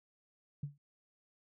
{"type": "tone with exponential decay", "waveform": "sine", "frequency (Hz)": 143.6, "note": "D3", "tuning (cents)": -39, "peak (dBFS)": -32, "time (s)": [0.63, 0.78], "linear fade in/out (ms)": 5, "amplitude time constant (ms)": 31, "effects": ["tanh soft clip ceiling -28 dBFS"]}